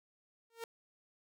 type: tone with exponential growth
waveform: sawtooth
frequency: 460.1 Hz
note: A#4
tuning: 23 cents flat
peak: -34 dBFS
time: 0.5-0.64 s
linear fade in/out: 2 ms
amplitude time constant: 30 ms
effects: none